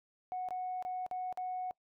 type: tone with dropouts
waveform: sine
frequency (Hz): 736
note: F#5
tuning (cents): -9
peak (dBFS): -34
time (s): 0.32-1.71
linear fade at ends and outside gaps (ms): 0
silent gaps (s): 0.487-0.507 / 0.825-0.85 / 1.064-1.112 / 1.326-1.374
effects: noise-tail reverb RT60 0.1 s tail -26 dB re dry + tanh soft clip ceiling -31 dBFS